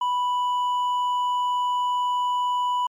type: tone with hard clipping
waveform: sine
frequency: 987.8 Hz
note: B5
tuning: in tune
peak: -22 dBFS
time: 0.01-2.87 s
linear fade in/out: 5 ms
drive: 4 dB
effects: MP3 64 kbps